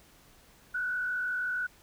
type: tone with frequency modulation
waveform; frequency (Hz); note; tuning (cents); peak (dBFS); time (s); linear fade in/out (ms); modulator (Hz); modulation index
sine; 1480; F#6; 0; -29; 0.74-1.67; 10; 46.3; 0.7
effects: pink hiss -59 dBFS RMS until 1.82 s